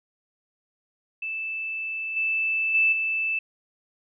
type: tone with level steps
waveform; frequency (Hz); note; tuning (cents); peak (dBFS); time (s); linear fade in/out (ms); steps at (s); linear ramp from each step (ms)
sine; 2637; E7; 0; -28 / -22 / -17 / -23; 1.22-3.39; 5; 2.16 / 2.74 / 2.92; 10
effects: none